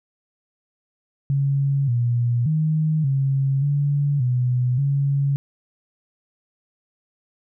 sine tone with pitch steps, 139 / 120 / 156 / 136.2 / 143.2 / 124.7 / 139.9 Hz, C#3 / B2 / D#3 / C#3 / D3 / B2 / C#3, +5 / -49 / +5 / -30 / -43 / +17 / +16 cents, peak -17 dBFS, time 1.3-5.36 s, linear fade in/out 0 ms, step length 580 ms, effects none

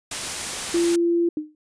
white noise, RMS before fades -28 dBFS, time 0.11-0.96 s, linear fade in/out 5 ms
sine tone, 341.7 Hz, F4, 38 cents flat, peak -17 dBFS, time 0.74-1.29 s, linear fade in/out 5 ms
sine tone with exponential decay, 305.2 Hz, D#4, 33 cents flat, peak -20 dBFS, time 1.37-1.55 s, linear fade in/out 2 ms, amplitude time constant 39 ms
effects resampled to 22050 Hz

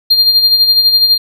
triangle tone with tremolo, 4200 Hz, C8, 6 cents sharp, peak -3 dBFS, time 0.1-1.18 s, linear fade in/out 10 ms, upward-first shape sine, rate 12 Hz, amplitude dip 55%, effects none

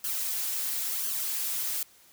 blue noise with flanger, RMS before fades -31 dBFS, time 0.04-1.83 s, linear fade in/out 2 ms, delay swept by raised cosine 0.65 to 6.15 ms, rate 0.97 Hz, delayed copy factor +0.65, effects white hiss -58 dBFS RMS until 2.12 s

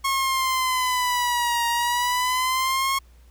sawtooth exponential two-way sweep, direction down then up, 1090 to 938 to 1090 Hz, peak -17 dBFS, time 0.04-2.99 s, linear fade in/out 10 ms, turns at 1.67 s, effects added 60 Hz sine -48 dBFS peak until 3.3 s + pink hiss -61 dBFS RMS until 3.3 s

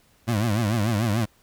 25% pulse tone with vibrato, 109.5 Hz, A2, 8 cents flat, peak -17 dBFS, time 0.27-1.26 s, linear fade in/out 20 ms, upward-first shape triangle, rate 6.8 Hz, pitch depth 190 cents each way, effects pink hiss -60 dBFS RMS until 1.42 s

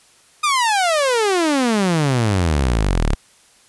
sawtooth exponential sweep, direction down, 1244.5 to 33.48 Hz, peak -11 dBFS, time 0.43-3.15 s, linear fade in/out 10 ms, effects white hiss -52 dBFS RMS until 3.68 s + resampled to 24000 Hz

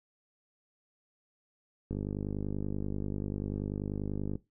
click train, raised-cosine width 3 ms, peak -22 dBFS, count 124, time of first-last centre 1.91-4.355 s, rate 50.3 Hz, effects noise-tail reverb RT60 0.2 s tail -18 dB re dry

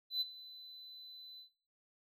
triangle tone with ADSR envelope, 4011 Hz, B7, 26 cents sharp, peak -30 dBFS, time 0.1-1.49 s, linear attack 110 ms, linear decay 25 ms, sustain -20 dB, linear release 100 ms, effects noise-tail reverb RT60 0.5 s tail -17 dB re dry

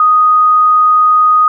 sine tone, 1244.5 Hz, D#6, in tune, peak -5 dBFS, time 0-1.48 s, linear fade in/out 2 ms, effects none

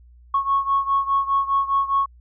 sine beating tone pair, 1100 / 1104.9 Hz, C#6 / C#6, -14 / -6 cents, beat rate 4.9 Hz, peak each -19 / -22 dBFS, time 0.34-2.06 s, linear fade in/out 5 ms, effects tanh soft clip ceiling -10 dBFS + added 60 Hz sine -46 dBFS peak until 2.2 s

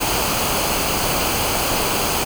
pink noise with comb filter, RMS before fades -20 dBFS, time 0-2.25 s, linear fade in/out 20 ms, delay 0.54 ms, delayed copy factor -0.5, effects none

